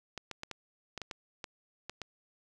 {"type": "clicks", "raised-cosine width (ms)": 0.2, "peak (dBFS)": -22, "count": 10, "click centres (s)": [0.177, 0.313, 0.434, 0.513, 0.977, 1.017, 1.112, 1.442, 1.896, 2.017], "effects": []}